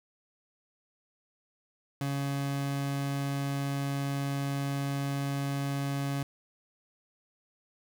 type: tone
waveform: 30% pulse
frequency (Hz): 139.6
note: C#3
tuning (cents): +13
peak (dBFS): -27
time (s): 2.01-6.23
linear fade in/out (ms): 2
effects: none